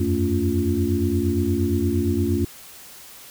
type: tone cluster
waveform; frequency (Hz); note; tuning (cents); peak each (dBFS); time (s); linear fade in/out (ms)
sine; 86.4 / 95 / 222.7 / 283.4 / 349.7; F2 / F#2 / A3 / C#4 / F4; -18 / +46 / +21 / +38 / +2; -25; 0-2.45; 5
effects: white hiss -43 dBFS RMS until 3.3 s